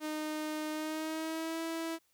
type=tone with pitch glide; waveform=sawtooth; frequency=307.5 to 327.7 Hz; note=D#4 to E4; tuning=-20 to -10 cents; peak=-31 dBFS; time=0-1.99 s; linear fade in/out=50 ms; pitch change=+110 cents; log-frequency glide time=0.71-1.61 s; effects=white hiss -73 dBFS RMS until 2.13 s